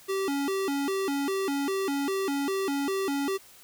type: tone with vibrato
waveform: square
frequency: 329.6 Hz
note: E4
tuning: in tune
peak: -27 dBFS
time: 0.08-3.38 s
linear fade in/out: 20 ms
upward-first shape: square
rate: 2.5 Hz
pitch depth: 280 cents each way
effects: white hiss -53 dBFS RMS until 3.63 s